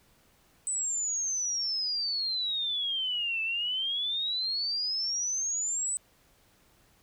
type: exponential two-way sweep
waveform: sine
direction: down then up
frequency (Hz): 8110 to 2625 to 8110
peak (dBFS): -28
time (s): 0.67-5.97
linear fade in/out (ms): 0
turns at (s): 3.42
effects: pink hiss -64 dBFS RMS until 7.02 s